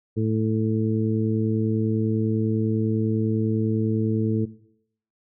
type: harmonic tone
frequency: 110 Hz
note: A2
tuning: in tune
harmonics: 1 / 2 / 3 / 4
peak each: -23 / -26 / -28 / -29 dBFS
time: 0.16-4.46 s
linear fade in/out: 20 ms
effects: noise-tail reverb RT60 0.7 s tail -18 dB re dry